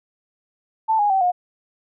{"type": "tone with pitch steps", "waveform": "sine", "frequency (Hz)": [884, 824.8, 769.6, 718], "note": ["A5", "G#5", "G5", "F5"], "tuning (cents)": [8, -12, -32, 48], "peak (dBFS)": -15, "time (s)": [0.88, 1.32], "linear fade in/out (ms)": 20, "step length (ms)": 110, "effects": []}